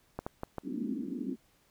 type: clicks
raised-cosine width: 1 ms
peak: -21 dBFS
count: 4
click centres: 0.19 / 0.265 / 0.434 / 0.583 s
type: band-pass noise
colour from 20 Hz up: pink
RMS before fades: -36 dBFS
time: 0.63-1.37 s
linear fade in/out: 50 ms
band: 210 to 320 Hz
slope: 48 dB/octave
effects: pink hiss -68 dBFS RMS until 1.7 s